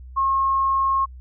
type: tone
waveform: sine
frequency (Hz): 1080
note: C#6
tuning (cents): -45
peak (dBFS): -17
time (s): 0.16-1.06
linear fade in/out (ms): 20
effects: added 63 Hz sine -37 dBFS peak until 1.2 s